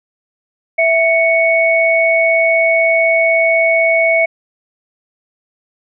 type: tone pair together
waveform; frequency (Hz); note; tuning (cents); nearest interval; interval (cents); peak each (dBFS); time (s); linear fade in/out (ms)
sine; 659.3 / 2221; E5 / C#7; 0 / +3; octave + major sixth; 2103; -12; 0.78-4.26; 10
effects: none